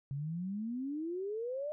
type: exponential sweep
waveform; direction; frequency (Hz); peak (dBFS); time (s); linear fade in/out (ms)
sine; up; 134.3 to 614; -35; 0.11-1.72; 0
effects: none